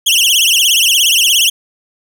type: tone with vibrato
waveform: sawtooth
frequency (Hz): 3007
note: F#7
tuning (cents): +27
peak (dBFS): -5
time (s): 0.06-1.5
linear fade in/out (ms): 10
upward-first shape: triangle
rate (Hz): 17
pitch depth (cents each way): 230
effects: none